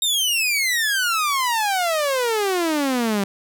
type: exponential sweep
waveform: sawtooth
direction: down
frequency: 3745 to 193.1 Hz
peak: -15 dBFS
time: 0.02-3.24 s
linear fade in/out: 2 ms
effects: none